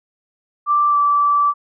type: tone with pitch glide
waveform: sine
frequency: 1174.7 to 1160.5 Hz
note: D6 to D6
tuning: 0 to -21 cents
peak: -12 dBFS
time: 0.66-1.54 s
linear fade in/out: 50 ms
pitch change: -21 cents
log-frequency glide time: 0.89-0.97 s
effects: none